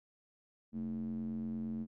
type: tone with band-pass filter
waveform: square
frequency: 44.33 Hz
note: F1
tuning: 27 cents sharp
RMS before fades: -39 dBFS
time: 0.72-1.87 s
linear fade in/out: 50 ms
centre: 230 Hz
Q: 6.9
effects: none